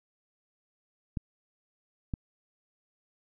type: clicks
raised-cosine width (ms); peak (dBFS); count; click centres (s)
5; -19; 2; 1.172 / 2.138
effects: none